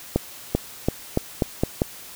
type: accelerating click train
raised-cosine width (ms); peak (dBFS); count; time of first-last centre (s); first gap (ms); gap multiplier
2; -5; 7; 0.16-1.819; 390; 0.86
effects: white hiss -41 dBFS RMS until 2.15 s